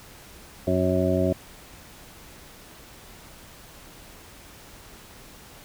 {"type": "harmonic tone", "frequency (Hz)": 92, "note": "F#2", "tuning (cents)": -9, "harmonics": [1, 2, 3, 4, 6, 7], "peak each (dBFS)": [-27, -27, -27, -27, -27, -27], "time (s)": [0.67, 1.33], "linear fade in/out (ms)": 5, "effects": ["pink hiss -47 dBFS RMS until 5.64 s"]}